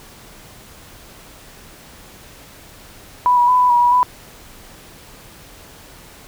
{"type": "tone with pitch steps", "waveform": "sine", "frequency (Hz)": [988, 969, 1000, 993, 963, 971, 994], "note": ["B5", "B5", "B5", "B5", "B5", "B5", "B5"], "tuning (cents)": [0, -33, 21, 9, -44, -30, 11], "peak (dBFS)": -10, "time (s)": [3.26, 4.03], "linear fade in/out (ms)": 0, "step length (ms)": 110, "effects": ["pink hiss -42 dBFS RMS until 6.27 s"]}